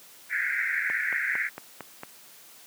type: band-pass noise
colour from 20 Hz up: white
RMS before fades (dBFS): -28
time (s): 0.29-1.5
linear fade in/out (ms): 50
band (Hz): 1500 to 2200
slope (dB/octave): 96
type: click train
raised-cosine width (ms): 0.5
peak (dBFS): -21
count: 6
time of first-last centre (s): 0.9-2.034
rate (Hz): 4.41
effects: white hiss -51 dBFS RMS until 2.66 s + high-pass 150 Hz 12 dB/octave